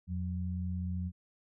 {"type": "tone pair together", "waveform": "sine", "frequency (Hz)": [85.8, 181.8], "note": ["F2", "F#3"], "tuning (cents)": [-30, -30], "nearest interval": "octave + minor second", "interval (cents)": 1300, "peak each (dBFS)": [-34, -37], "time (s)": [0.07, 1.12], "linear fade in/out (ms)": 50, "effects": []}